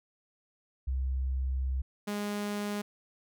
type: tone pair in turn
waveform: sine / sawtooth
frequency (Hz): 65.41 / 206.1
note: C2 / G#3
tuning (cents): 0 / -13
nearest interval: octave + minor sixth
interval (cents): 1987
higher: second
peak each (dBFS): -28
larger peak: neither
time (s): 0.87-1.82 / 2.07-2.82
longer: first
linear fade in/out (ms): 10
effects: none